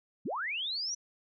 sine linear sweep, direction up, 126.6 to 5950 Hz, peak -32 dBFS, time 0.25-0.95 s, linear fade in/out 10 ms, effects none

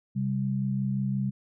sine tone pair together, 132.2 / 197.9 Hz, C3 / G3, +18 / +17 cents, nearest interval perfect fifth, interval 699 cents, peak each -28 dBFS, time 0.15-1.31 s, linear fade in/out 20 ms, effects none

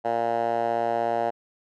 10% pulse tone with band-pass filter, 116.54 Hz, A#2, in tune, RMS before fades -25 dBFS, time 0.04-1.31 s, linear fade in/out 20 ms, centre 730 Hz, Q 3, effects none

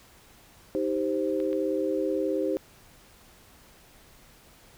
sine chord, C minor, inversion first, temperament just, 314 / 392.4 / 523.3 Hz, Eb4 / G4 / C5, +16 / +2 / 0 cents, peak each -29 dBFS, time 0.75-2.57 s, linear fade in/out 0 ms
clicks, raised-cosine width 0.3 ms, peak -29 dBFS, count 2, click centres 1.402 / 1.53 s
effects pink hiss -55 dBFS RMS until 4.77 s

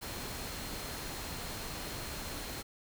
sine tone in noise, 4203 Hz, C8, 7 cents sharp, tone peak -51 dBFS, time 0.01-2.63 s, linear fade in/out 20 ms, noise pink, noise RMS -41 dBFS, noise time 0.01-2.63 s, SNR -13 dB, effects none

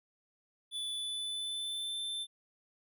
square tone with pitch glide, 3473 to 3548 Hz, A7 to A7, -23 to +14 cents, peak -36 dBFS, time 0.71-2.27 s, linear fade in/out 50 ms, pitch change +37 cents, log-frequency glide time 0.95-1.98 s, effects none

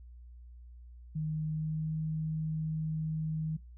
sine tone with pitch glide, 155.56 to 157.46 Hz, D#3 to D#3, 0 to +21 cents, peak -31 dBFS, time 1.15-3.57 s, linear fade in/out 10 ms, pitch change +21 cents, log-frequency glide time 1.46-1.93 s, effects noise-tail reverb RT60 0.3 s tail -24 dB re dry + added 60 Hz sine -48 dBFS peak until 3.77 s

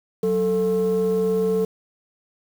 sine tone pair together, 185.9 / 442.1 Hz, F#3 / A4, +8 / +8 cents, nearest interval octave + minor third, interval 1500 cents, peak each -22 / -17 dBFS, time 0.23-1.65 s, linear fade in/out 5 ms, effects tanh soft clip ceiling -15 dBFS + 7-bit

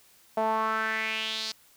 sawtooth tone with band-pass filter sweep, 220 Hz, A3, in tune, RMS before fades -29 dBFS, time 0.37-1.52 s, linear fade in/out 5 ms, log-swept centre 720 to 4800 Hz, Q 3.8, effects white hiss -59 dBFS RMS until 1.76 s

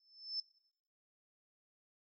sine tone with exponential growth, 5274 Hz, E8, in tune, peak -34 dBFS, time 0-0.4 s, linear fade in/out 2 ms, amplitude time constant 85 ms, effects noise-tail reverb RT60 0.7 s tail -19 dB re dry

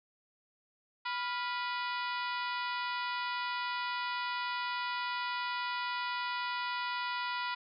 harmonic tone with a mistuned harmonic, 491.8 Hz, B4, 7 cents flat, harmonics 2 / 3 / 4 / 5 / 6 / 7 / 8 / 9 / 10, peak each -36 / -40 / -42 / -44 / -46 / -47 / -48 / -49 / -50 dBFS, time 1.05-7.55 s, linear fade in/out 10 ms, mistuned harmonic 3, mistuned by -85 cents, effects none

